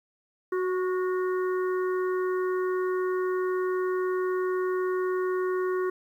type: harmonic tone with a mistuned harmonic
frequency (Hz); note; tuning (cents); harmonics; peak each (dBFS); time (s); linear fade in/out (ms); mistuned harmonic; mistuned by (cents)
369.3; F#4; -3; 1 / 3 / 4 / 5; -25 / -35 / -40 / -42; 0.52-5.9; 5; 4; -36
effects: 10-bit